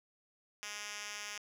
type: tone with band-pass filter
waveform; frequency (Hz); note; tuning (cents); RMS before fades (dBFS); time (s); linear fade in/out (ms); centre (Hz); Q
5% pulse; 207.7; G#3; 0; -44; 0.63-1.38; 0; 4600; 1.2
effects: 10-bit